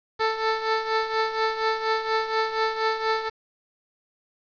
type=tone with tremolo; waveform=15% pulse; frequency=442.1 Hz; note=A4; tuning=8 cents sharp; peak=-13 dBFS; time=0.19-3.3 s; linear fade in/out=20 ms; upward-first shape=triangle; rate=4.2 Hz; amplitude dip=75%; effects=resampled to 11025 Hz + 7-bit